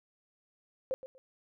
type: tone with echo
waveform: sine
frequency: 523.3 Hz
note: C5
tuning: in tune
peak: -29 dBFS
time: 0.91-0.94 s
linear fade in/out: 0 ms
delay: 120 ms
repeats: 2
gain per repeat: -13 dB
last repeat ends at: 1.18 s
effects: none